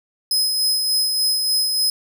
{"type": "tone with tremolo", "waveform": "sawtooth", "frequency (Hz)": 5080, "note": "D#8", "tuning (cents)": 35, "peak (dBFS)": -13, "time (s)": [0.31, 1.9], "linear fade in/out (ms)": 2, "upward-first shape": "sine", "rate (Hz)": 3.4, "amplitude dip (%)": 35, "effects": []}